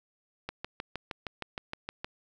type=click train; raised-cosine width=0.3 ms; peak=-19 dBFS; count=11; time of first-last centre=0.49-2.045 s; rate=6.43 Hz; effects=none